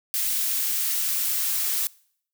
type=noise with high-pass filter sweep; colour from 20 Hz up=blue; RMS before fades=-25 dBFS; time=0.14-1.87 s; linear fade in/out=0 ms; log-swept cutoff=1600 to 800 Hz; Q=0.73; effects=noise-tail reverb RT60 0.6 s tail -23 dB re dry